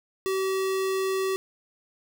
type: tone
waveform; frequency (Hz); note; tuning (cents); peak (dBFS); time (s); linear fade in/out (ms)
square; 382.3; G4; -43; -25; 0.26-1.36; 0
effects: none